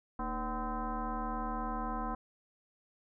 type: tone with frequency modulation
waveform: sine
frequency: 493.9 Hz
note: B4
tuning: in tune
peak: -33 dBFS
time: 0.19-2.15 s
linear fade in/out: 5 ms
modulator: 266 Hz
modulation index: 2.8
effects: none